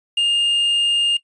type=tone with quantisation; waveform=triangle; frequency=2822 Hz; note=F7; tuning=17 cents sharp; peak=-13 dBFS; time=0.17-1.17 s; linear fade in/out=5 ms; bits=7; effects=noise-tail reverb RT60 0.1 s tail -19 dB re dry + resampled to 22050 Hz